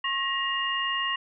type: tone cluster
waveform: sine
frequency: 1084 / 1891 / 2830 Hz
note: C#6 / A#6 / F7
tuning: -39 / +24 / +22 cents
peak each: -30 / -30 / -29 dBFS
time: 0.04-1.16 s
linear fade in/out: 5 ms
effects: none